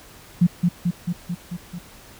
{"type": "tone with echo", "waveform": "sine", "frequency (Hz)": 174.9, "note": "F3", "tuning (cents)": 3, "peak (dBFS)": -11, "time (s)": [0.41, 0.47], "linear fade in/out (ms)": 10, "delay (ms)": 220, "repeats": 6, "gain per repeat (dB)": -3, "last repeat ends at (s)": 1.79, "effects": ["pink hiss -46 dBFS RMS until 2.19 s"]}